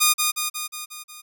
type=tone with echo; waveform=5% pulse; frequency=1224 Hz; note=D#6; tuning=29 cents flat; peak=-3 dBFS; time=0-0.14 s; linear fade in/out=20 ms; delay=180 ms; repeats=6; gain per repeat=-4 dB; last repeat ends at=1.22 s; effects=none